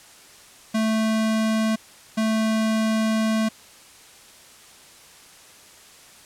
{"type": "tone bursts at uneven times", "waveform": "square", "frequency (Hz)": 220, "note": "A3", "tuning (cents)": 0, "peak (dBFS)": -20, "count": 2, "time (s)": [[0.74, 1.76], [2.17, 3.49]], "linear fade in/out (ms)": 10, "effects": ["white hiss -48 dBFS RMS until 6.25 s", "low-pass 10000 Hz 12 dB/octave"]}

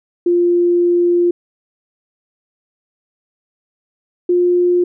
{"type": "tone pair in turn", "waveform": "sine", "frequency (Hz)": [349.2, 354.5], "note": ["F4", "F4"], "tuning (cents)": [0, 26], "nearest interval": "unison", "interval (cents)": 26, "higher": "second", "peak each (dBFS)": -10, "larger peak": "neither", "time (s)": [[0.26, 1.31], [4.29, 4.84]], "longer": "first", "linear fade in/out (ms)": 5, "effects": []}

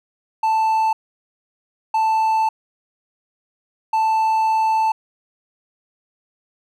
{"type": "tone bursts at uneven times", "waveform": "triangle", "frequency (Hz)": 882, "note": "A5", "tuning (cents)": 4, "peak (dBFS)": -13, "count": 3, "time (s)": [[0.43, 0.93], [1.94, 2.49], [3.93, 4.92]], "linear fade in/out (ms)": 5, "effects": []}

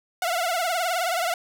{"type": "tone with vibrato", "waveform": "sawtooth", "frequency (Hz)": 698.5, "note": "F5", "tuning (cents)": 0, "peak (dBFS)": -19, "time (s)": [0.22, 1.34], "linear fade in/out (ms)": 2, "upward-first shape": "triangle", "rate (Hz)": 19, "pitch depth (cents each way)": 130, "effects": []}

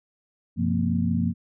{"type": "tone cluster", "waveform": "sine", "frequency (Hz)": [94.8, 127.2, 174.4, 230.3, 255.5], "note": ["F#2", "C3", "F3", "A#3", "C4"], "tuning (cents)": [43, -48, -2, -21, -41], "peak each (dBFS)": [-27, -34, -25, -25, -34], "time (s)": [0.56, 1.34], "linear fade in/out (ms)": 50, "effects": []}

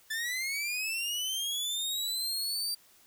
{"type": "linear sweep", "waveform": "sawtooth", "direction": "up", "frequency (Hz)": [1740, 4699], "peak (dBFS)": -28, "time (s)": [0.1, 2.75], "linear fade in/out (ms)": 10, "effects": ["white hiss -61 dBFS RMS until 3.06 s"]}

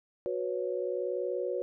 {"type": "chord", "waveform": "sine", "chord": "F# suspended fourth", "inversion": "none", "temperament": "equal with one note detuned", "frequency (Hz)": [367.7, 493.9, 554.4], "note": ["F#4", "B4", "C#5"], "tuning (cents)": [-11, 0, 0], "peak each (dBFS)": [-34, -34, -35], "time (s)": [0.26, 1.62], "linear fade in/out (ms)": 0, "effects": []}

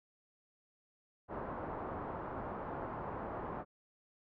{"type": "low-pass noise", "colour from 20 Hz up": "white", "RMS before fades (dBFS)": -42, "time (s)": [1.28, 3.65], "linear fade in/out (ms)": 50, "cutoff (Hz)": 1100, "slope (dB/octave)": 24, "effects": []}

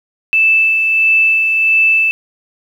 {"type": "tone with tremolo", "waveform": "sine", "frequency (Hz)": 2637, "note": "E7", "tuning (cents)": 0, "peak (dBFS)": -7, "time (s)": [0.33, 2.11], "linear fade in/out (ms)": 0, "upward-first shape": "sine", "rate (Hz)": 1.5, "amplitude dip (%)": 35, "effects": ["7-bit"]}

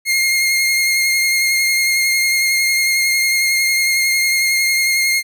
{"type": "tone with vibrato", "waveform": "sawtooth", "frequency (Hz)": 2133, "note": "C7", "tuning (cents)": 33, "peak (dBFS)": -10, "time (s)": [0.05, 5.23], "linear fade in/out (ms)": 50, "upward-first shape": "triangle", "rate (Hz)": 11, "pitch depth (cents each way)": 24, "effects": []}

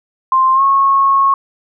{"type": "tone with pitch glide", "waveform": "sine", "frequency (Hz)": [1049, 1094.8], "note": ["C6", "C#6"], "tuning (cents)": [4, -22], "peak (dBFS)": -8, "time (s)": [0.32, 1.34], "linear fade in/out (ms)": 2, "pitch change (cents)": 74, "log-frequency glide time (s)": [0.54, 0.62], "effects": []}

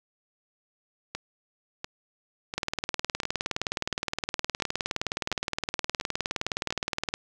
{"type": "two click trains", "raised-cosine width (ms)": 0.2, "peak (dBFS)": [-10, -15], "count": [89, 9], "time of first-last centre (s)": [[2.58, 7.14], [1.15, 6.706]], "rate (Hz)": [19.3, 1.44], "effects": []}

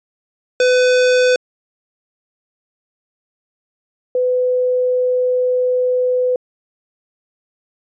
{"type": "tone pair in turn", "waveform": ["square", "sine"], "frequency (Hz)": [502, 502], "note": ["B4", "B4"], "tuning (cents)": [28, 28], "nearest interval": "unison", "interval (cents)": 0, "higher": "neither", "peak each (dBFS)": [-11, -13], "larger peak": "first", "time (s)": [[0.6, 1.36], [4.15, 6.36]], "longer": "second", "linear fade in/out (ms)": 2, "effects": ["resampled to 16000 Hz"]}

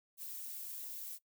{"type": "noise with flanger", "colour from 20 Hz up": "violet", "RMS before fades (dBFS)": -45, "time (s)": [0.17, 1.19], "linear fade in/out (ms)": 50, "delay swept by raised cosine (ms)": [1.8, 4.4], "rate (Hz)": 2.5, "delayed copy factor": 0.55, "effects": ["noise-tail reverb RT60 0.1 s tail -19 dB re dry"]}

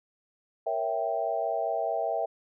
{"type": "chord", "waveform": "sine", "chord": "A# diminished seventh", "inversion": "none", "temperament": "equal", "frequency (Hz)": [466.2, 554.4, 659.3, 784], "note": ["A#4", "C#5", "E5", "G5"], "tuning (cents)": [0, 0, 0, 0], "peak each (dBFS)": [-35, -35, -29, -32], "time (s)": [0.66, 2.26], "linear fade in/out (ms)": 10, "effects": []}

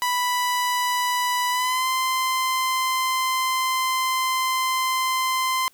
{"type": "tone with pitch glide", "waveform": "sawtooth", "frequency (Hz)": [987.8, 1036.9], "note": ["B5", "C6"], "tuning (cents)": [0, -16], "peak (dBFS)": -17, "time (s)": [0.02, 5.68], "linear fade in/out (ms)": 0, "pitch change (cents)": 84, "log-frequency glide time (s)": [1.5, 1.87], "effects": ["white hiss -58 dBFS RMS until 5.73 s"]}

